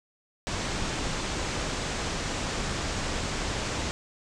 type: low-pass noise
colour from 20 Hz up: pink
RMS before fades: -31 dBFS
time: 0.47-3.91 s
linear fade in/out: 0 ms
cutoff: 8100 Hz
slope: 48 dB/octave
effects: none